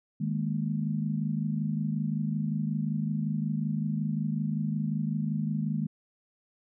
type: chord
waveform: sine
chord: D# suspended fourth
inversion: none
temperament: equal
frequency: 155.56 / 207.7 / 233.1 Hz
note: D#3 / G#3 / A#3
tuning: 0 / 0 / 0 cents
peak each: -30 / -31 / -34 dBFS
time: 0.2-5.87 s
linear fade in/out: 10 ms
effects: none